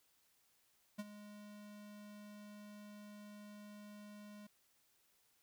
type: tone with ADSR envelope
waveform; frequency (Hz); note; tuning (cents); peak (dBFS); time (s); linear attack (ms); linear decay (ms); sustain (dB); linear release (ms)
square; 207.7; G#3; 0; -40; 0.98-4.47; 16; 35; -13; 6
effects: white hiss -75 dBFS RMS until 5.42 s